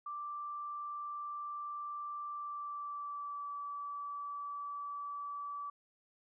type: tone with pitch glide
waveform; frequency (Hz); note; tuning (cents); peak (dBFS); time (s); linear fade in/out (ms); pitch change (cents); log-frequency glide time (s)
sine; 1174.7 to 1153.2; D6 to D6; 0 to -32; -39; 0.06-5.7; 5; -32; 2.29-3.52
effects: none